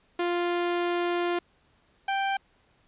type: tone pair in turn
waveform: sawtooth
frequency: 349.2 / 783.9 Hz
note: F4 / G5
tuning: 0 / 0 cents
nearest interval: octave + major second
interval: 1400 cents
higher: second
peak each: -21 dBFS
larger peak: neither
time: 0.19-1.39 / 2.08-2.37 s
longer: first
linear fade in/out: 5 ms
effects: pink hiss -65 dBFS RMS until 2.87 s + resampled to 8000 Hz